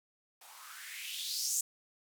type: noise with band-pass filter sweep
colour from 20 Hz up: violet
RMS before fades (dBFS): -39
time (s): 0.41-1.61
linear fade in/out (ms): 5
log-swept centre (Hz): 740 to 7500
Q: 4.3
effects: none